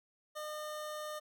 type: tone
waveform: 25% pulse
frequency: 607 Hz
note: D#5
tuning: 43 cents flat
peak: -36 dBFS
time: 0.35-1.2 s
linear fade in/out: 20 ms
effects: none